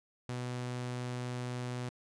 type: tone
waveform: sawtooth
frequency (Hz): 123.9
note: B2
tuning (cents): +6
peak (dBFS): -32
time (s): 0.29-1.89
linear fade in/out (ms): 0
effects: resampled to 22050 Hz